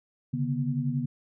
sine tone cluster, 135.7 / 146.6 / 242.1 Hz, C#3 / D3 / B3, -36 / -3 / -34 cents, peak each -30 dBFS, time 0.33-1.06 s, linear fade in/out 10 ms, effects none

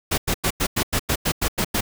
pink noise bursts, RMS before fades -21 dBFS, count 11, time 0.11-1.81 s, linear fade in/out 10 ms, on 70 ms, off 93 ms, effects none

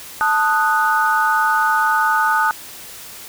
sine chord, D# diminished, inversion second, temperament equal, 880 / 1244.5 / 1480 Hz, A5 / D#6 / F#6, 0 / 0 / 0 cents, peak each -18 dBFS, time 0.21-2.51 s, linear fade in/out 0 ms, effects white hiss -36 dBFS RMS until 3.28 s

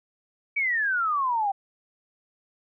sine exponential sweep, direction down, 2310 to 770 Hz, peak -22 dBFS, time 0.56-1.52 s, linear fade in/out 10 ms, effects none

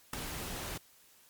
pink noise with ADSR envelope, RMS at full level -32 dBFS, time 0.13-0.78 s, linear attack 5 ms, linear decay 4 ms, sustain -8 dB, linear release 7 ms, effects white hiss -62 dBFS RMS until 1.29 s + MP3 96 kbps

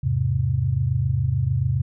sine chord, E augmented, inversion none, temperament equal, 82.41 / 103.83 / 130.81 Hz, E2 / G#2 / B#2, 0 / 0 / 0 cents, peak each -26 / -24 / -21 dBFS, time 0.03-1.82 s, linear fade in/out 10 ms, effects none

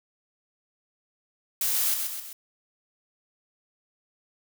blue noise with echo, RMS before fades -26 dBFS, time 1.61-1.94 s, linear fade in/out 2 ms, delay 130 ms, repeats 3, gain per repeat -5 dB, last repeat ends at 2.33 s, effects none

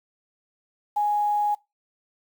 sine tone with quantisation, 830.6 Hz, G#5, in tune, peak -20 dBFS, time 0.96-1.55 s, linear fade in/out 10 ms, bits 8, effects noise-tail reverb RT60 0.2 s tail -20 dB re dry

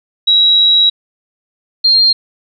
sine tone pair in turn, 3868 / 4202 Hz, B7 / C8, -37 / +7 cents, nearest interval minor second, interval 144 cents, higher second, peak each -6 dBFS, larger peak neither, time 0.27-0.9 / 1.84-2.13 s, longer first, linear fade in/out 10 ms, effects none

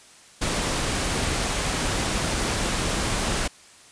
pink noise, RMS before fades -25 dBFS, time 0.41-3.48 s, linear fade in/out 10 ms, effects white hiss -50 dBFS RMS until 3.91 s + resampled to 22050 Hz

